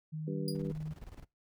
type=tone with pitch glide; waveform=sine; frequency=155.56 to 154.57 Hz; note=D#3 to D#3; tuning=0 to -11 cents; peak=-36 dBFS; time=0.12-0.94 s; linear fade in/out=20 ms; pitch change=-11 cents; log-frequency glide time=0.44-0.6 s
type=harmonic tone; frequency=97.2 Hz; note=G2; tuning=14 cents flat; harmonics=2 / 3 / 4 / 5; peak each=-39 / -41 / -42 / -43 dBFS; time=0.27-0.72 s; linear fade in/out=10 ms
type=tone with exponential decay; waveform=sawtooth; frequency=4879 Hz; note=D#8; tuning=35 cents flat; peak=-32 dBFS; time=0.48-0.6 s; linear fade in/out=1 ms; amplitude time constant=25 ms
type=noise with tremolo; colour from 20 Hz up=brown; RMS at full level=-47 dBFS; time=0.54-1.25 s; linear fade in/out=20 ms; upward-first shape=square; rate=19 Hz; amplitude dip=75%
effects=noise-tail reverb RT60 0.2 s tail -22 dB re dry